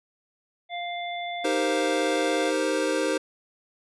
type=harmonic tone; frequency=698.5 Hz; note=F5; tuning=in tune; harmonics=1 / 3 / 5; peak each=-31 / -36 / -38 dBFS; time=0.69-2.53 s; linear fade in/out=50 ms
type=chord; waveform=square; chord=C minor seventh; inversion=first; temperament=equal; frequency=311.1 / 392 / 466.2 / 523.3 Hz; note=Eb4 / G4 / Bb4 / C5; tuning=0 / 0 / 0 / 0 cents; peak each=-29 / -31 / -31 / -28 dBFS; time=1.44-3.18 s; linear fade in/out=10 ms
effects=resampled to 24000 Hz